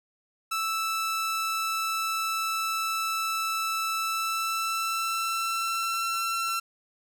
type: tone with pitch glide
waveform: sawtooth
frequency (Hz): 1318.5 to 1348.5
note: E6 to E6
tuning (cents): 0 to +39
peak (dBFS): -23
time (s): 0.51-6.6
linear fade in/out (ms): 10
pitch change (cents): +39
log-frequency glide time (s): 3.98-6.1
effects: none